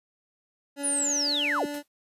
25% pulse tone with pitch glide, 283.2 to 291 Hz, C#4 to D4, +37 to -16 cents, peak -28 dBFS, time 0.76-1.83 s, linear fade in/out 50 ms, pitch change +47 cents, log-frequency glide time 0.94-1.45 s
sine linear sweep, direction down, 9956 to 130 Hz, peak -24 dBFS, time 0.83-1.66 s, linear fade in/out 20 ms
white noise with exponential decay, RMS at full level -39 dBFS, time 1.74-1.88 s, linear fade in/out 2 ms, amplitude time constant 29 ms
effects noise-tail reverb RT60 0.1 s tail -26 dB re dry + resampled to 32000 Hz

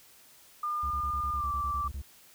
sine tone with pitch glide, 1207 to 1167.9 Hz, D6 to D6, +47 to -10 cents, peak -29 dBFS, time 0.63-1.88 s, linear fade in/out 5 ms, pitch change -57 cents, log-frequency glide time 1.35-1.47 s
triangle tone bursts, 69.3 Hz, C#2, in tune, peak -32 dBFS, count 12, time 0.83-2.018 s, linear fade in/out 5 ms, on 77 ms, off 24 ms
effects white hiss -57 dBFS RMS until 2.34 s

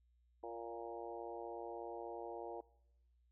harmonic tone with a mistuned harmonic, 116.54 Hz, A#2, in tune, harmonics 3 / 4 / 5 / 6 / 7 / 8, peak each -50 / -49 / -52 / -51 / -52 / -55 dBFS, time 0.43-2.61 s, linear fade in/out 5 ms, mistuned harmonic 5, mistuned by -15 cents, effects noise-tail reverb RT60 0.9 s tail -23 dB re dry + added 60 Hz sine -70 dBFS peak until 3.31 s

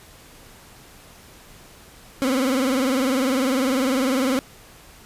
30% pulse tone with vibrato, 261.5 Hz, C4, 1 cent flat, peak -16 dBFS, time 2.22-4.39 s, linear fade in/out 0 ms, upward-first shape sine, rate 20 Hz, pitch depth 110 cents each way, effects pink hiss -47 dBFS RMS until 5.05 s + resampled to 32000 Hz

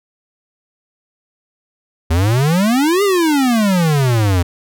square exponential two-way sweep, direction up then down, 77.78 to 415.3 to 84.7 Hz, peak -12 dBFS, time 2.1-4.43 s, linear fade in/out 10 ms, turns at 3.03 s, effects none

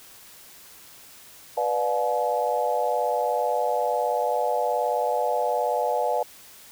sine chord, B diminished seventh, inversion none, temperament just, 493.9 / 592.7 / 711.2 / 853.4 Hz, B4 / D5 / F5 / Ab5, 0 / +16 / +31 / +47 cents, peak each -27 dBFS, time 1.57-6.23 s, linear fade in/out 5 ms, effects white hiss -48 dBFS RMS until 6.71 s

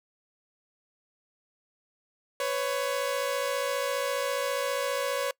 sawtooth tone pair together, 501.2 / 556 Hz, B4 / C#5, +25 / +5 cents, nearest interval major second, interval 180 cents, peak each -28 / -25 dBFS, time 2.4-5.31 s, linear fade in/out 2 ms, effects noise-tail reverb RT60 0.1 s tail -24 dB re dry

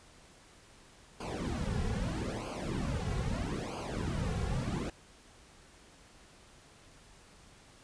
brown noise with flanger, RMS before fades -35 dBFS, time 1.2-4.9 s, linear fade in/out 5 ms, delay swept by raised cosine 0.53 to 3.33 ms, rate 0.78 Hz, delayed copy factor -1, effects pink hiss -58 dBFS RMS until 7.83 s + resampled to 22050 Hz

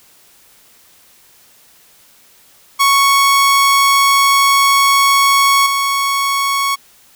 sawtooth tone with level steps, 1108.7 Hz, C#6, in tune, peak -5 / -10 dBFS, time 2.79-6.76 s, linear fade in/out 20 ms, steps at 5.66 s, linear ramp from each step 5 ms, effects white hiss -48 dBFS RMS until 7.15 s

